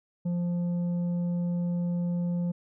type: tone with tanh clipping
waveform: triangle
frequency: 174.61 Hz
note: F3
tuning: in tune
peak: -27 dBFS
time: 0.25-2.52 s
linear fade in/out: 10 ms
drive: 10 dB
effects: none